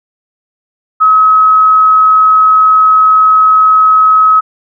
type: tone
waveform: sine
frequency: 1279 Hz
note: D#6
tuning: 47 cents sharp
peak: -3 dBFS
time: 1-4.41 s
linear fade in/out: 20 ms
effects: none